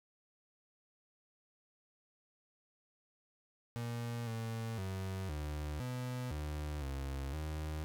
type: tone with pitch steps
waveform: 35% pulse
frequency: 118.1 / 113.4 / 95.1 / 75.1 / 125.4 / 74.9 / 68.1 / 77.2 Hz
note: A#2 / A#2 / F#2 / D2 / B2 / D2 / C#2 / D#2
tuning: +23 / -47 / +48 / +39 / +27 / +35 / -30 / -13 cents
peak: -36 dBFS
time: 3.76-7.84 s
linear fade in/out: 0 ms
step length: 510 ms
effects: none